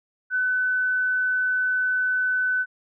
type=tone; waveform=sine; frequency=1506 Hz; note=F#6; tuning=30 cents sharp; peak=-20 dBFS; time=0.3-2.66 s; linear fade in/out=50 ms; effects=none

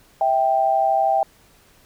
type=tone pair together; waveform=sine; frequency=652 / 784.5 Hz; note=E5 / G5; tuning=-19 / +1 cents; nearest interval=minor third; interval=320 cents; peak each=-20 / -17 dBFS; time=0.21-1.23 s; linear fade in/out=2 ms; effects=pink hiss -54 dBFS RMS until 1.85 s

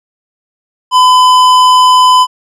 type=tone with tanh clipping; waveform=sine; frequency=1009 Hz; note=B5; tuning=37 cents sharp; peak=-5 dBFS; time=0.91-2.27 s; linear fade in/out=50 ms; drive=15 dB; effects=none

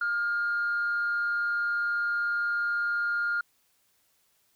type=tone with frequency modulation; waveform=sine; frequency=1411 Hz; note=F6; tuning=17 cents sharp; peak=-24 dBFS; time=0.01-3.41 s; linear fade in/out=5 ms; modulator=173 Hz; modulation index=0.24; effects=tanh soft clip ceiling -22 dBFS + white hiss -69 dBFS RMS until 4.55 s

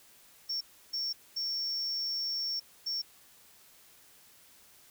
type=tone bursts at uneven times; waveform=triangle; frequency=5470 Hz; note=F8; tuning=37 cents flat; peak=-30 dBFS; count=4; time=0.49-0.61 / 0.93-1.13 / 1.36-2.6 / 2.86-3.02 s; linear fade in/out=10 ms; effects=white hiss -59 dBFS RMS until 4.9 s

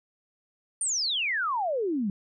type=exponential sweep; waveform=sine; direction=down; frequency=9300 to 187.4 Hz; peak=-25 dBFS; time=0.81-2.1 s; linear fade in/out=2 ms; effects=none

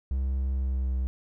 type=tone with pitch glide; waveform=triangle; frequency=66.1 to 64.33 Hz; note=C2 to C2; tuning=+18 to -29 cents; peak=-23 dBFS; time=0.11-1.07 s; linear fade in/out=0 ms; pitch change=-47 cents; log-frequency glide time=0.52-0.95 s; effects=none

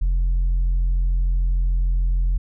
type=tone with tanh clipping; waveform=sine; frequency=43.4 Hz; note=F1; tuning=10 cents flat; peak=-17 dBFS; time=0.01-2.38 s; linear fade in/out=10 ms; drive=2 dB; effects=none

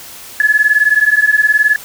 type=beating tone pair; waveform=sine; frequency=1700 / 1719 Hz; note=G#6 / A6; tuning=+40 / -41 cents; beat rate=19 Hz; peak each=-11 dBFS; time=0.4-1.76 s; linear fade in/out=2 ms; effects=white hiss -33 dBFS RMS until 1.84 s

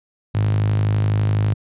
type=tone with high-pass filter; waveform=sawtooth; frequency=52 Hz; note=G#1; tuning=3 cents sharp; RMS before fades=-18 dBFS; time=0.34-1.54 s; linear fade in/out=10 ms; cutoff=110 Hz; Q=6.8; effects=resampled to 8000 Hz

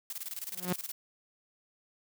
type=noise with tremolo; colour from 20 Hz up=blue; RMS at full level=-38 dBFS; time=0.1-0.92 s; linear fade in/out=2 ms; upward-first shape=square; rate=19 Hz; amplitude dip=80%
type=tone with exponential growth; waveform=sawtooth; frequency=180.1 Hz; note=F#3; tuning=46 cents flat; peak=-22 dBFS; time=0.51-0.73 s; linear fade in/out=5 ms; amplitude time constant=46 ms
effects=none

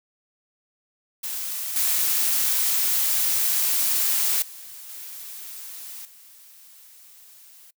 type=noise with level steps; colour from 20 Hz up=blue; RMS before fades=-30 / -22 / -41 / -38 / -49 dBFS; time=1.23-7.71 s; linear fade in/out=10 ms; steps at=1.76 / 4.42 / 4.89 / 6.05 s; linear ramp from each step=2 ms; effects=noise-tail reverb RT60 0.1 s tail -24 dB re dry

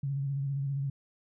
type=tone with vibrato; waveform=sine; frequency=138.59 Hz; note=C#3; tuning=in tune; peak=-29 dBFS; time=0.03-0.9 s; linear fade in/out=5 ms; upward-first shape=square; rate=15 Hz; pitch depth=34 cents each way; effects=none

